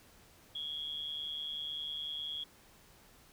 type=tone with amplitude modulation; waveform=sine; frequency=3322 Hz; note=G#7; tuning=in tune; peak=-34 dBFS; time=0.55-2.44 s; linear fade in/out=5 ms; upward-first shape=sine; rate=150 Hz; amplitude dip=70%; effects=pink hiss -61 dBFS RMS until 3.32 s